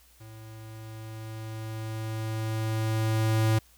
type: tone with level ramp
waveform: square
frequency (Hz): 110.4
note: A2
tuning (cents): +6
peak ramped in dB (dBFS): -45 to -21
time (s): 0.2-3.59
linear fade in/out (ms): 10
effects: added 60 Hz sine -60 dBFS peak until 3.77 s + white hiss -60 dBFS RMS until 3.77 s